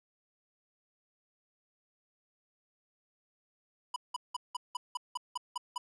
square tone bursts, 987.8 Hz, B5, in tune, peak -33 dBFS, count 10, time 3.94-5.78 s, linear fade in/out 5 ms, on 22 ms, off 180 ms, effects resampled to 24000 Hz

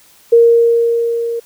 sine tone with level ramp, 466.2 Hz, A#4, in tune, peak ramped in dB -3 to -17 dBFS, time 0.32-1.4 s, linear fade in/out 10 ms, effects white hiss -47 dBFS RMS until 1.45 s

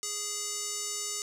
square tone with band-pass filter, 414.2 Hz, G#4, 5 cents flat, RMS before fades -35 dBFS, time 0.03-1.22 s, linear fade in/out 0 ms, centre 7000 Hz, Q 3, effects none

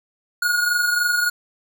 square tone pair together, 1438 / 1461.4 Hz, F#6 / F#6, -50 / -22 cents, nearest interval unison, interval 28 cents, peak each -19 / -26 dBFS, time 0.42-1.3 s, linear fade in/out 5 ms, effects none

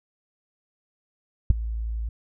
sine tone with ADSR envelope, 55.8 Hz, A1, 25 cents sharp, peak -7 dBFS, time 1.5-2.09 s, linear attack 4 ms, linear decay 11 ms, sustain -19 dB, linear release 5 ms, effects none

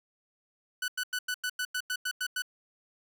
sawtooth tone bursts, 1491 Hz, F#6, 13 cents sharp, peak -26 dBFS, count 11, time 0.82-2.421 s, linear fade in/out 5 ms, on 61 ms, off 93 ms, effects none

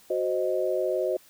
sine chord, C diminished, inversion second, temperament equal, 370 / 523.3 / 622.3 Hz, Gb4 / C5 / Eb5, 0 / 0 / 0 cents, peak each -28 dBFS, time 0.1-1.17 s, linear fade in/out 5 ms, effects white hiss -56 dBFS RMS until 1.29 s

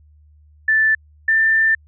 sine tone pair in turn, 1760 / 1783.5 Hz, A6 / A6, 0 / +23 cents, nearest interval unison, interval 23 cents, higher second, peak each -12 dBFS, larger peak neither, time 0.68-0.95 / 1.28-1.75 s, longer second, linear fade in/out 5 ms, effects added 75 Hz sine -47 dBFS peak until 1.87 s

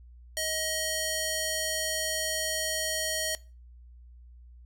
square tone with band-pass filter, 630 Hz, D#5, 21 cents sharp, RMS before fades -31 dBFS, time 0.37-3.35 s, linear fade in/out 0 ms, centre 8200 Hz, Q 0.52, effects noise-tail reverb RT60 0.3 s tail -19 dB re dry + added 60 Hz sine -48 dBFS peak until 4.65 s

